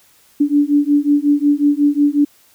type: beating tone pair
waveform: sine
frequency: 287.4 / 292.9 Hz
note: D4 / D4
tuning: -37 / -5 cents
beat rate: 5.5 Hz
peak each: -14 dBFS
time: 0.4-2.25 s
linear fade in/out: 10 ms
effects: white hiss -52 dBFS RMS until 2.54 s